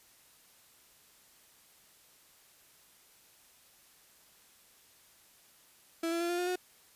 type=tone with pitch steps; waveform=35% pulse; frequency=331 / 337.2 / 343.5 / 349.9 / 356.4 / 363 Hz; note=E4 / E4 / F4 / F4 / F4 / F#4; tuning=+7 / +39 / -29 / +3 / +35 / -33 cents; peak=-29 dBFS; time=6.03-6.558 s; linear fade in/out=5 ms; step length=88 ms; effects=white hiss -62 dBFS RMS until 6.95 s + resampled to 32000 Hz